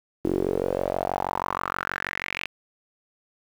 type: tone with band-pass filter sweep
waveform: sawtooth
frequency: 46.25 Hz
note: F#1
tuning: in tune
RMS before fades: -28 dBFS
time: 0.24-2.47 s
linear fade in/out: 10 ms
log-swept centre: 330 to 2600 Hz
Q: 4.7
effects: 8-bit